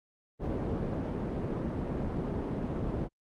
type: low-pass noise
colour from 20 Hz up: white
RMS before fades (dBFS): -33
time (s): 0.39-3.09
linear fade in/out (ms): 50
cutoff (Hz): 350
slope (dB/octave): 12
effects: Opus 32 kbps